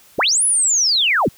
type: linear two-way sweep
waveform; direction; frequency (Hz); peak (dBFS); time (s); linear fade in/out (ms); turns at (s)
sine; up then down; 52.5 to 10480 to 52.5; -13; 0.18-1.29; 10; 0.44
effects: white hiss -49 dBFS RMS until 1.37 s